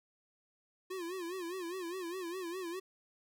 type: tone with vibrato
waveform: square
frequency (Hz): 356.3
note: F4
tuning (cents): +35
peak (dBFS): -39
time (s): 0.9-2.8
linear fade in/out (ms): 10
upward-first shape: sine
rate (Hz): 4.9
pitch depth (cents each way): 120
effects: none